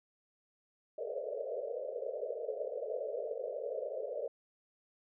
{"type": "band-pass noise", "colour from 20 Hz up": "pink", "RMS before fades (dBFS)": -39, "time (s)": [0.98, 4.28], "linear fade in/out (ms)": 5, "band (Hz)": [430, 630], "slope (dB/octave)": 96, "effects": []}